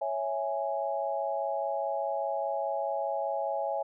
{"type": "chord", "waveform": "sine", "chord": "C# minor", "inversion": "none", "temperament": "equal", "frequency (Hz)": [554.4, 659.3, 830.6], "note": ["C#5", "E5", "G#5"], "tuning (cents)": [0, 0, 0], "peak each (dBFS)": -33, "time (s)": [0.01, 3.83], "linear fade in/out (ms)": 10, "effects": []}